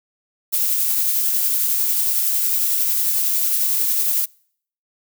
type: noise with tremolo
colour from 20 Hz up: violet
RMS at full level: -18 dBFS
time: 0.52-4.26 s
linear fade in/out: 20 ms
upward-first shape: triangle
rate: 11 Hz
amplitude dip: 25%
effects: noise-tail reverb RT60 0.6 s tail -26 dB re dry